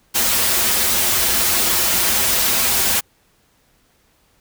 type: noise with comb filter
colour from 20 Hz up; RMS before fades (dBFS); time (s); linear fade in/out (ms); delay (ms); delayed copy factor
white; -17; 0.14-3.01; 20; 6.8; -0.95
effects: pink hiss -59 dBFS RMS until 4.4 s